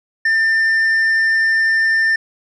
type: tone with tanh clipping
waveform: sine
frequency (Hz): 1794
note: A6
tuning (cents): +33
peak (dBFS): -13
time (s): 0.25-2.16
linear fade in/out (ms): 5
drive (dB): 4
effects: none